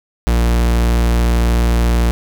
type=tone; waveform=45% pulse; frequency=58.5 Hz; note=A#1; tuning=7 cents sharp; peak=-11 dBFS; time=0.27-2.11 s; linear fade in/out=0 ms; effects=none